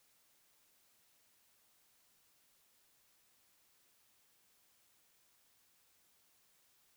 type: silence
effects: white hiss -72 dBFS RMS until 6.96 s